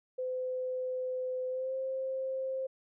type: tone with pitch glide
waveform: sine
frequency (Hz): 510 to 527.1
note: C5 to C5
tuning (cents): -44 to +13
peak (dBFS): -32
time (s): 0.18-2.67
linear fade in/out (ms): 10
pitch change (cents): +57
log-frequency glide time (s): 1.49-1.75
effects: none